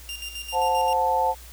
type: tone with tremolo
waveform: sawtooth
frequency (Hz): 2793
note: F7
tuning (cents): -1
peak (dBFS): -28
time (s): 0.09-0.93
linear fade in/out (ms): 0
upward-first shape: square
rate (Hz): 7.6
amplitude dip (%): 60
type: chord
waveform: sine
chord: F# diminished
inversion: second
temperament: equal with one note detuned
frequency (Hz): 523.3 / 726 / 880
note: C5 / F#5 / A5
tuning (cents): 0 / -33 / 0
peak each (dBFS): -26 / -26 / -21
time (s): 0.52-1.35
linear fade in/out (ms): 50
effects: added 60 Hz sine -43 dBFS peak until 1.52 s + white hiss -47 dBFS RMS until 1.52 s